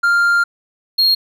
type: tone pair in turn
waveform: triangle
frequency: 1396.9 / 4259 Hz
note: F6 / C8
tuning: 0 / +30 cents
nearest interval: octave + perfect fifth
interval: 1930 cents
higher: second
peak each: -9 dBFS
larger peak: neither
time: 0.03-0.44 / 0.98-1.15 s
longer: first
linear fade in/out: 10 ms
effects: none